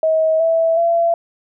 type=tone with pitch steps; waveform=sine; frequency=637 / 656.4 / 676.4 Hz; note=D#5 / E5 / E5; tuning=+41 / -8 / +44 cents; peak=-12 dBFS; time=0.03-1.14 s; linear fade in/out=2 ms; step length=370 ms; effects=none